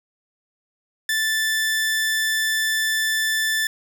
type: tone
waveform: sawtooth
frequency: 1760 Hz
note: A6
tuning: in tune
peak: -16 dBFS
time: 1.09-3.67 s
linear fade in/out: 2 ms
effects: none